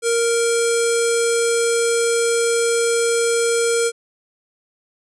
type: tone with low-pass filter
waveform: square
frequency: 466.2 Hz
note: A#4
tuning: in tune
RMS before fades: -18 dBFS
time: 0.02-3.92 s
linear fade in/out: 50 ms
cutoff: 8400 Hz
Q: 5.4
effects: none